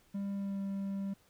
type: tone with pitch glide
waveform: triangle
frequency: 198.8 to 196.52 Hz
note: G3 to G3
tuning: +25 to +5 cents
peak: -32 dBFS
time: 0.14-1.14 s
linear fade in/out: 10 ms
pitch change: -20 cents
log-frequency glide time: 0.34-0.6 s
effects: pink hiss -67 dBFS RMS until 1.29 s